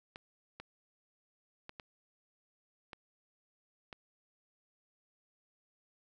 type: clicks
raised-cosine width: 0.3 ms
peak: -29 dBFS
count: 6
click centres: 0.159 / 0.6 / 1.694 / 1.798 / 2.932 / 3.928 s
effects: none